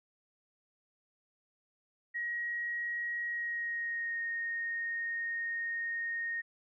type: tone with pitch glide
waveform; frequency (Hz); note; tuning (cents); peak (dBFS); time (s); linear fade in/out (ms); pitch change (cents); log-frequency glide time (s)
sine; 1897 to 1854.7; A#6 to A#6; +30 to -9; -33; 2.14-6.42; 20; -39; 3.26-4.21
effects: none